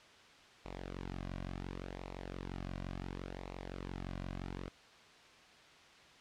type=tone with flanger; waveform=sawtooth; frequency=45.79 Hz; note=F#1; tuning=17 cents flat; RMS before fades=-44 dBFS; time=0.65-4.69 s; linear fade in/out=0 ms; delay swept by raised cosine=0.62 to 2.32 ms; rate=0.7 Hz; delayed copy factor=-0.65; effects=white hiss -59 dBFS RMS until 6.2 s + low-pass 4000 Hz 12 dB/octave